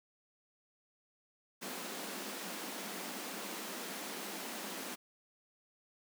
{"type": "high-pass noise", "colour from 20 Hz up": "pink", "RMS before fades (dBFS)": -43, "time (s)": [1.61, 4.96], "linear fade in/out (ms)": 20, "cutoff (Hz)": 180, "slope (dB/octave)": 96, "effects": []}